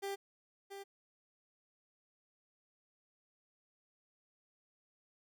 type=tone with echo; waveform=30% pulse; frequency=395.9 Hz; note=G4; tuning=17 cents sharp; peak=-35 dBFS; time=0.02-0.16 s; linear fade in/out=20 ms; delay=680 ms; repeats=1; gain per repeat=-8 dB; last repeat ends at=0.84 s; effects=none